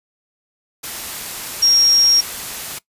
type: tone in noise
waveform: sine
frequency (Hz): 5588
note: F8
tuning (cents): 0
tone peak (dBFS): -10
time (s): 1.62-2.21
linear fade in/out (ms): 10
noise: white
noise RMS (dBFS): -28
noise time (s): 0.83-2.79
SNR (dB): +15
effects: noise-tail reverb RT60 0.1 s tail -20 dB re dry + resampled to 32000 Hz